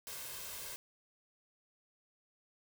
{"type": "noise with comb filter", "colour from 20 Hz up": "white", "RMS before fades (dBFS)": -45, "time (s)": [0.07, 0.76], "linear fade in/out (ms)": 0, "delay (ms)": 1.9, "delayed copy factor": 0.55, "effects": []}